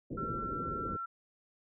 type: low-pass noise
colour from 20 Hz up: white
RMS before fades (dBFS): -40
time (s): 0.1-0.97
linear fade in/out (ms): 10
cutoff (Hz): 480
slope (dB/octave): 48
type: tone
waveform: sine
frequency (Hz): 1352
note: E6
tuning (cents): +43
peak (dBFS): -36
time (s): 0.17-1.06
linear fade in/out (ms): 10
effects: none